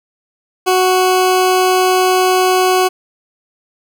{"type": "tone", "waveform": "20% pulse", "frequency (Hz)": 370, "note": "F#4", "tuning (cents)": 0, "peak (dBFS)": -5, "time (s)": [0.66, 2.89], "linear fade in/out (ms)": 20, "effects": []}